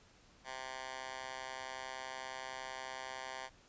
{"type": "tone with high-pass filter", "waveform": "10% pulse", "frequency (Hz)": 130.81, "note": "C3", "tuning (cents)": 0, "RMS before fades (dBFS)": -45, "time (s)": [0.44, 3.5], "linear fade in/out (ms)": 50, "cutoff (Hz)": 1000, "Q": 1.4, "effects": ["pink hiss -64 dBFS RMS until 3.68 s", "resampled to 16000 Hz"]}